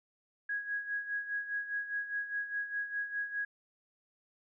sine tone with tremolo, 1656 Hz, G#6, 5 cents flat, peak -31 dBFS, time 0.49-3.45 s, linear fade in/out 5 ms, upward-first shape sine, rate 4.9 Hz, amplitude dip 70%, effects none

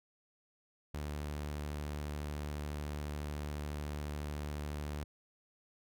sawtooth tone, 74 Hz, D2, 14 cents sharp, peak -34 dBFS, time 0.94-5.04 s, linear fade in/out 5 ms, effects none

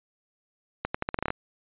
accelerating click train, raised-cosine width 0.5 ms, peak -12 dBFS, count 10, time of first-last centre 0.85-1.304 s, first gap 95 ms, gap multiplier 0.83, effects resampled to 8000 Hz

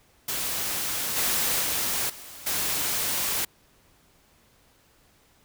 white noise with level steps, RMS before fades -29 / -25 / -27 / -43 / -27 dBFS, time 0.28-3.45 s, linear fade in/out 5 ms, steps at 1.16 / 1.61 / 2.09 / 2.46 s, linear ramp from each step 10 ms, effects pink hiss -61 dBFS RMS until 5.44 s

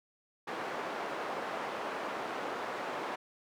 white band-pass noise, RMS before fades -38 dBFS, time 0.47-3.16 s, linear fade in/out 10 ms, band 320 to 1100 Hz, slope 12 dB/octave, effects none

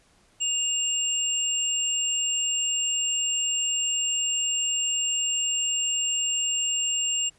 sine tone pair together, 2820 / 7528 Hz, F7 / A#8, +16 / +16 cents, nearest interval octave + perfect fourth, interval 1700 cents, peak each -26 dBFS, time 0.4-7.3 s, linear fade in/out 20 ms, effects pink hiss -61 dBFS RMS until 7.38 s + resampled to 24000 Hz

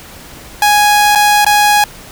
sawtooth tone with dropouts, 830.6 Hz, G#5, in tune, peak -3 dBFS, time 0.62-1.84 s, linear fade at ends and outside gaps 2 ms, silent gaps 1.151-1.156 / 1.447-1.464 s, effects pink hiss -34 dBFS RMS until 2.11 s

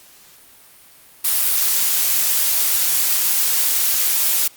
blue noise, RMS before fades -17 dBFS, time 1.24-4.48 s, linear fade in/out 10 ms, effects white hiss -47 dBFS RMS until 4.56 s + Opus 48 kbps

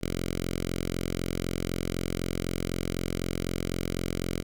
5% pulse tone with notch filter, 43.96 Hz, F1, 12 cents sharp, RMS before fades -31 dBFS, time 0.01-4.43 s, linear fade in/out 20 ms, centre 930 Hz, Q 0.73, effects none

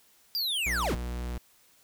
square linear sweep, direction down, 4881 to 38.89 Hz, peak -28 dBFS, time 0.35-0.95 s, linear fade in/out 0 ms
45% pulse tone, 60.6 Hz, B1, 32 cents flat, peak -32 dBFS, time 0.66-1.38 s, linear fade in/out 5 ms
effects white hiss -62 dBFS RMS until 1.83 s

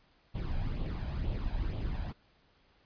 brown noise with flanger, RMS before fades -34 dBFS, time 0.34-2.13 s, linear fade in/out 20 ms, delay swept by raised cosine 0.28 to 1.28 ms, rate 2.1 Hz, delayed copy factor +0.55, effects pink hiss -67 dBFS RMS until 2.85 s + resampled to 11025 Hz

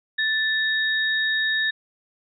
sine tone pair together, 1760 / 3751 Hz, A6 / A#7, 0 / +10 cents, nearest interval octave + minor second, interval 1310 cents, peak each -21 / -26 dBFS, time 0.18-1.71 s, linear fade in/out 10 ms, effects none

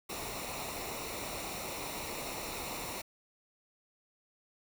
pink noise with comb filter, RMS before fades -40 dBFS, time 0.09-3.02 s, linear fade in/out 10 ms, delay 0.62 ms, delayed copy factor -0.65, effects none

